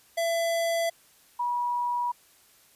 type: tone pair in turn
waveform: square / sine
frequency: 670 / 968.3 Hz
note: E5 / B5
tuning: +28 / -34 cents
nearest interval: tritone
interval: 638 cents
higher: second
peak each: -25 dBFS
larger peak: neither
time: 0.17-0.9 / 1.39-2.12 s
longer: neither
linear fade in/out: 10 ms
effects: white hiss -59 dBFS RMS until 2.75 s + resampled to 32000 Hz